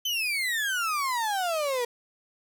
35% pulse exponential sweep, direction down, 3099 to 469.6 Hz, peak -24 dBFS, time 0.05-1.85 s, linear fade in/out 5 ms, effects none

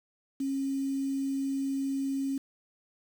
sine tone with quantisation, 272.3 Hz, C#4, 31 cents flat, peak -28 dBFS, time 0.4-2.38 s, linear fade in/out 5 ms, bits 8, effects none

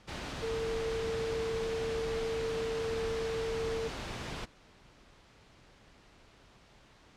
sine tone in noise, 451.6 Hz, A4, 45 cents sharp, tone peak -32 dBFS, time 0.42-3.89 s, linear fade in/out 20 ms, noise pink, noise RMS -39 dBFS, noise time 0.07-4.46 s, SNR +4 dB, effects pink hiss -59 dBFS RMS until 7.16 s + low-pass 5000 Hz 12 dB/octave

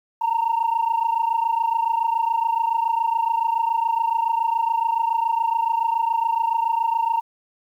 sine tone pair together, 904.9 / 932 Hz, A5 / A#5, +48 / -1 cents, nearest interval minor second, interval 51 cents, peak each -20 / -20 dBFS, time 0.21-7.21 s, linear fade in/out 10 ms, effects tanh soft clip ceiling -14 dBFS + 9-bit

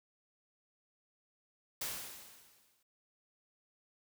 white noise with exponential decay, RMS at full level -37 dBFS, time 1.81-2.83 s, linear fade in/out 5 ms, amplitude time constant 220 ms, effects none

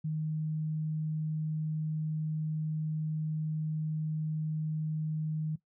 sine tone, 155.56 Hz, D#3, in tune, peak -30 dBFS, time 0.04-5.56 s, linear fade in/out 10 ms, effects noise-tail reverb RT60 0.1 s tail -17 dB re dry

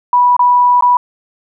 sine tone with dropouts, 981 Hz, B5, 12 cents flat, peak -6 dBFS, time 0.13-0.97 s, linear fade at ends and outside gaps 2 ms, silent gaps 0.366-0.393 / 0.809-0.823 s, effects none

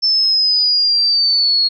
sine linear sweep, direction down, 5310 to 4300 Hz, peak -11 dBFS, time 0.02-1.69 s, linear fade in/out 20 ms, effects none

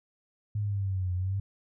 sine linear two-way sweep, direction down then up, 105.7 to 89.6 to 99.9 Hz, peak -27 dBFS, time 0.55-1.4 s, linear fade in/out 5 ms, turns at 1.14 s, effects none

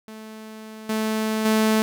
sawtooth tone with level steps, 218.3 Hz, A3, 13 cents flat, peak -33 / -18 / -13 dBFS, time 0.08-1.82 s, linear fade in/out 0 ms, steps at 0.89 / 1.45 s, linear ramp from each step 5 ms, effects none

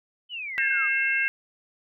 sine exponential sweep, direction down, 3073 to 1174 Hz, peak -31 dBFS, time 0.29-0.89 s, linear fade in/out 50 ms
harmonic tone, 536 Hz, C5, 42 cents sharp, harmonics 3 / 4 / 5, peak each -25 / -26 / -27 dBFS, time 0.58-1.28 s, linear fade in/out 0 ms
effects none

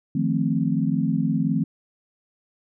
sine chord, F dominant seventh, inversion third, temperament equal, 155.56 / 174.61 / 220 / 261.6 Hz, Eb3 / F3 / A3 / C4, 0 / 0 / 0 / 0 cents, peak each -25 dBFS, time 0.15-1.64 s, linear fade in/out 5 ms, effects none

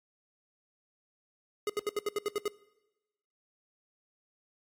square tone bursts, 415.3 Hz, G#4, in tune, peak -29 dBFS, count 9, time 1.67-2.48 s, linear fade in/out 2 ms, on 26 ms, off 72 ms, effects noise-tail reverb RT60 1.0 s tail -21 dB re dry + AAC 64 kbps

